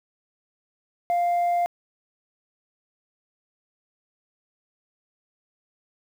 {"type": "tone", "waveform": "sine", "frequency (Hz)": 698.5, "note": "F5", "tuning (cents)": 0, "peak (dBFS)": -17, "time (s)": [1.1, 1.66], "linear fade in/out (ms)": 0, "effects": ["tanh soft clip ceiling -19 dBFS", "8-bit"]}